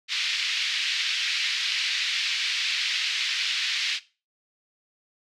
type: band-pass noise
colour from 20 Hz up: pink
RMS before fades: -27 dBFS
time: 0.08-4 s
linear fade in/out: 50 ms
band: 2200 to 4700 Hz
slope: 24 dB/octave
effects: noise-tail reverb RT60 0.3 s tail -17 dB re dry